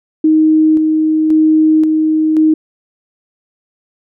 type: tone with tremolo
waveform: sine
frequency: 312.9 Hz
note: D#4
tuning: 10 cents sharp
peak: -6 dBFS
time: 0.24-2.54 s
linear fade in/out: 5 ms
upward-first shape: square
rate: 0.94 Hz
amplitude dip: 30%
effects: none